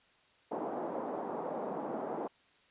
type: band-pass noise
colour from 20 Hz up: white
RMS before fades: -38 dBFS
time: 0.51-2.28 s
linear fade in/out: 10 ms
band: 210 to 840 Hz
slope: 24 dB/octave
effects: white hiss -66 dBFS RMS until 2.7 s + resampled to 8000 Hz